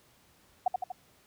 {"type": "tone with echo", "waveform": "sine", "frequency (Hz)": 740, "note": "F#5", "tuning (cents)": 0, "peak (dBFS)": -21, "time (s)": [0.66, 0.68], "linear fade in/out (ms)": 5, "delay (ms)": 80, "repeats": 3, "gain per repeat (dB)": -4, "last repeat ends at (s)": 0.92, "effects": ["pink hiss -63 dBFS RMS until 1.26 s", "high-pass 60 Hz 12 dB/octave"]}